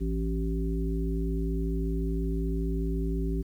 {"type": "harmonic tone with a mistuned harmonic", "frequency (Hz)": 54.8, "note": "A1", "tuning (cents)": -6, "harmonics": [1, 3, 5, 7], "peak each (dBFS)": [-28, -33, -35, -36], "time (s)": [0, 3.43], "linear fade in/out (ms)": 20, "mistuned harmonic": 3, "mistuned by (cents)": 44, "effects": ["10-bit"]}